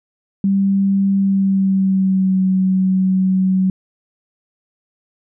sine tone with pitch glide, 196 to 188.02 Hz, G3 to F#3, 0 to +28 cents, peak -12 dBFS, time 0.44-3.7 s, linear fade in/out 2 ms, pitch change -72 cents, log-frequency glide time 1.17-2.42 s, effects none

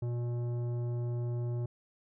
sine tone with tanh clipping, 120.2 Hz, B2, 46 cents flat, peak -33 dBFS, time 0.02-1.66 s, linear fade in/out 5 ms, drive 12 dB, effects none

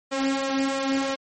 sawtooth tone with flanger, 270.8 Hz, C#4, 40 cents flat, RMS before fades -25 dBFS, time 0.11-1.16 s, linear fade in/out 20 ms, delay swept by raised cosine 1.6 to 3.3 ms, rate 3 Hz, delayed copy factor +0.55, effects MP3 32 kbps

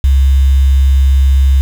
sine tone with quantisation, 67.4 Hz, C#2, 48 cents flat, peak -5 dBFS, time 0.04-1.61 s, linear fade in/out 0 ms, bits 5, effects none

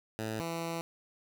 10% pulse tone pair in turn, 110 / 166.56 Hz, A2 / E3, 0 / +18 cents, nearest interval perfect fifth, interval 718 cents, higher second, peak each -26 dBFS, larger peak neither, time 0.19-0.4 / 0.4-0.81 s, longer second, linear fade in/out 0 ms, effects none

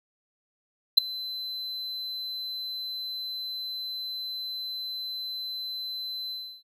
triangle tone with ADSR envelope, 4050 Hz, B7, 43 cents sharp, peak -8 dBFS, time 0.97-6.63 s, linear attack 12 ms, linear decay 5 ms, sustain -23 dB, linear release 320 ms, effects none

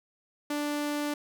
sawtooth tone, 293.7 Hz, D4, in tune, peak -25 dBFS, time 0.5-1.14 s, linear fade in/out 5 ms, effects none

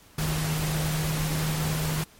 sine tone in noise, 155.56 Hz, D#3, in tune, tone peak -26 dBFS, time 0.18-2.04 s, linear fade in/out 5 ms, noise pink, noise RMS -31 dBFS, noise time 0.18-2.04 s, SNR +2 dB, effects pink hiss -54 dBFS RMS until 2.19 s + MP3 64 kbps

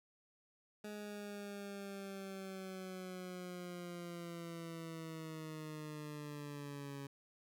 20% pulse linear sweep, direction down, 210 to 138.8 Hz, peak -40 dBFS, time 0.84-7.07 s, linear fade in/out 5 ms, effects none

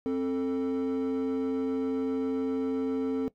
triangle tone pair together, 264.6 / 443.5 Hz, C4 / A4, +20 / +14 cents, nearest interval major sixth, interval 894 cents, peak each -25 / -27 dBFS, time 0.06-3.28 s, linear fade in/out 0 ms, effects noise-tail reverb RT60 0.1 s tail -19 dB re dry + tanh soft clip ceiling -22 dBFS

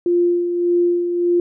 sine tone with tremolo, 349.2 Hz, F4, in tune, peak -12 dBFS, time 0.06-1.4 s, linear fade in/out 2 ms, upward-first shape sine, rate 1.7 Hz, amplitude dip 50%, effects none

